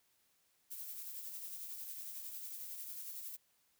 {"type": "noise with tremolo", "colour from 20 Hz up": "violet", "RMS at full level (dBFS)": -45, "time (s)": [0.7, 3.37], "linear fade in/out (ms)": 20, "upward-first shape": "sine", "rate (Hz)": 11, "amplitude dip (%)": 35, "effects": ["white hiss -75 dBFS RMS until 3.79 s"]}